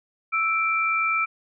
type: tone pair together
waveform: sine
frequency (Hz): 1320.4 / 2349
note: E6 / D7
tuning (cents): +2 / 0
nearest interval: minor seventh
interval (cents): 998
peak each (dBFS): -23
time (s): 0.32-1.26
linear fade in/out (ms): 20
effects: none